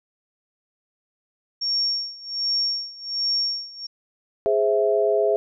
sine tone with tremolo, 5520 Hz, F8, 21 cents flat, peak -19 dBFS, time 1.61-3.87 s, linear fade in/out 10 ms, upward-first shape sine, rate 1.3 Hz, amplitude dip 90%
sine chord, Ab augmented, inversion none, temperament equal, 415.3 / 523.3 / 659.3 Hz, Ab4 / C5 / E5, 0 / 0 / 0 cents, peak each -20 / -25 / -21 dBFS, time 4.46-5.36 s, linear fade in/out 0 ms
effects none

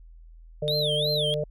harmonic tone, 150 Hz, D3, 37 cents sharp, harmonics 1 / 3 / 4, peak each -30 / -30 / -28 dBFS, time 0.62-1.44 s, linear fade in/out 5 ms
triangle tone with vibrato, 3600 Hz, A7, 39 cents sharp, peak -24 dBFS, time 0.68-1.34 s, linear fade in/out 0 ms, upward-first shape sine, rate 2.9 Hz, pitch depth 250 cents each way
effects added 41 Hz sine -45 dBFS peak until 1.5 s

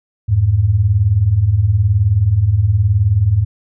sine beating tone pair, 86 / 105 Hz, F2 / G#2, -26 / +19 cents, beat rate 19 Hz, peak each -16 / -11 dBFS, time 0.28-3.45 s, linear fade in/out 20 ms, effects none

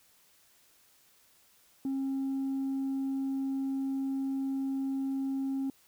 triangle tone with tanh clipping, 270 Hz, C#4, 45 cents flat, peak -30 dBFS, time 1.85-5.7 s, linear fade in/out 2 ms, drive 6 dB, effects white hiss -64 dBFS RMS until 5.87 s

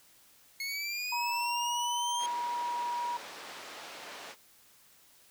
25% pulse linear sweep, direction up, 2173 to 3230 Hz, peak -30 dBFS, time 0.6-2.26 s, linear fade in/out 2 ms
sine tone, 960 Hz, B5, 49 cents flat, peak -31 dBFS, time 1.12-3.17 s, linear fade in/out 5 ms
pink band-pass noise, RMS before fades -46 dBFS, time 2.18-4.36 s, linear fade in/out 50 ms, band 520 to 5500 Hz, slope 12 dB/octave
effects white hiss -61 dBFS RMS until 5.3 s

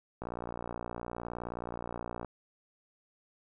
click train, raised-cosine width 1 ms, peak -24 dBFS, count 121, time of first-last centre 0.22-2.247 s, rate 59.2 Hz, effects none

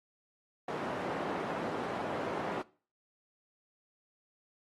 white band-pass noise, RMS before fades -37 dBFS, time 0.68-2.62 s, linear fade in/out 5 ms, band 200 to 800 Hz, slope 12 dB/octave, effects noise-tail reverb RT60 0.4 s tail -21 dB re dry + AAC 32 kbps

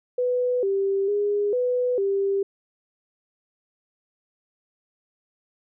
sine tone with pitch steps, 496.2 / 392.3 / 410.5 / 496.3 / 394.5 Hz, B4 / G4 / G#4 / B4 / G4, +8 / +1 / -20 / +8 / +11 cents, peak -20 dBFS, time 0.18-2.43 s, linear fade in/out 5 ms, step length 450 ms, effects none

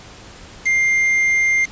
triangle tone with quantisation, 2100 Hz, C7, 6 cents sharp, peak -12 dBFS, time 0.65-1.66 s, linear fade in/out 20 ms, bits 4, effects pink hiss -40 dBFS RMS until 1.71 s + resampled to 16000 Hz

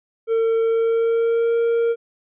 triangle tone with pitch glide, 453 to 464.4 Hz, A#4 to A#4, -50 to -7 cents, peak -14 dBFS, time 0.27-1.96 s, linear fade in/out 50 ms, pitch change +43 cents, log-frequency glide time 0.61-1.56 s, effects resampled to 8000 Hz

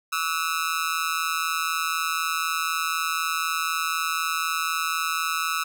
sawtooth tone with amplitude modulation, 1300 Hz, E6, 24 cents flat, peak -16 dBFS, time 0.12-5.64 s, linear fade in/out 10 ms, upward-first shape sine, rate 164 Hz, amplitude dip 100%, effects none

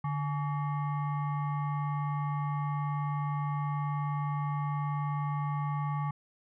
sine tone with frequency modulation, 146.83 Hz, D3, in tune, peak -29 dBFS, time 0.04-6.11 s, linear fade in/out 5 ms, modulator 991 Hz, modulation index 0.73, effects none

